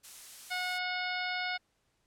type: noise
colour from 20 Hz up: blue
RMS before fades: -45 dBFS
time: 0.03-0.79 s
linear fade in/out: 20 ms
type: harmonic tone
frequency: 728 Hz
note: F#5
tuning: 28 cents flat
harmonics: 1 / 2 / 3 / 4 / 5 / 6 / 7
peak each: -38 / -37 / -37 / -44 / -43 / -44 / -45 dBFS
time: 0.5-1.58 s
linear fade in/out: 20 ms
effects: pink hiss -75 dBFS RMS until 2.06 s + low-pass 10000 Hz 12 dB/octave